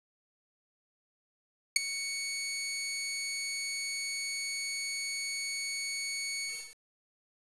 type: tone with ADSR envelope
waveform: 15% pulse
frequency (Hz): 2225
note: C#7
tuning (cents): +6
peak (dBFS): -11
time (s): 1.76-6.76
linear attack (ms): 3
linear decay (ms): 12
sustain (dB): -16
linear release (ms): 330
effects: resampled to 24000 Hz + 8-bit